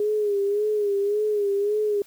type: tone with vibrato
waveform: sine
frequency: 412.1 Hz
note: G#4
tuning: 13 cents flat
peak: -20 dBFS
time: 0-2.02 s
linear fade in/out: 2 ms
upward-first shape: sine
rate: 1.8 Hz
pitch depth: 61 cents each way
effects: white hiss -54 dBFS RMS until 2.06 s